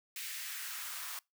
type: noise with high-pass filter sweep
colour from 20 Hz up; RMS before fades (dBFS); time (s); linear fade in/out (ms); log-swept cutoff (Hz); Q
white; -42; 0.16-1.19; 2; 2300 to 1000; 1.9
effects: noise-tail reverb RT60 0.2 s tail -24 dB re dry